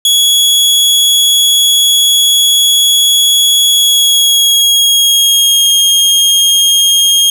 sawtooth tone with pitch glide, 3356 to 3242 Hz, G#7 to G#7, +17 to -42 cents, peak -3 dBFS, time 0.05-7.3 s, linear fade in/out 2 ms, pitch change -59 cents, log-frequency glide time 3.7-5.73 s, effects none

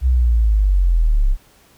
sine linear sweep, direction down, 65.41 to 31.59 Hz, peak -11 dBFS, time 0.01-1.37 s, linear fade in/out 50 ms, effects pink hiss -52 dBFS RMS until 1.77 s

